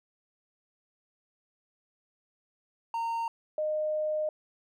triangle / sine tone pair in turn, 920 / 614 Hz, A#5 / D#5, -23 / -23 cents, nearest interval perfect fifth, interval 700 cents, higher first, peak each -27 dBFS, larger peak neither, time 2.94-3.28 / 3.58-4.29 s, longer second, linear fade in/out 2 ms, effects none

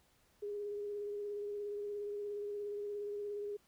sine tone with vibrato, 411.1 Hz, G#4, 18 cents flat, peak -38 dBFS, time 0.42-3.57 s, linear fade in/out 10 ms, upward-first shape sine, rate 17 Hz, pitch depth 20 cents each way, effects pink hiss -71 dBFS RMS until 3.67 s

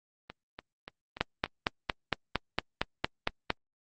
two click trains, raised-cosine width 0.3 ms, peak -24 / -9 dBFS, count 5 / 11, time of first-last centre 0.3-1.459 / 1.21-3.504 s, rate 3.45 / 4.36 Hz, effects Opus 32 kbps

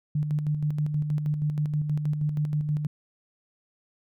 sine tone with tremolo, 150 Hz, D3, 37 cents sharp, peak -22 dBFS, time 0.15-2.87 s, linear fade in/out 5 ms, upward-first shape square, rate 6.3 Hz, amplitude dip 45%, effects none

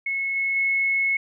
sine tone with level steps, 2187 Hz, C#7, 24 cents flat, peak -23 / -21 / -19 dBFS, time 0.06-1.17 s, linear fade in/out 5 ms, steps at 0.35 / 0.55 s, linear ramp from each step 20 ms, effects none

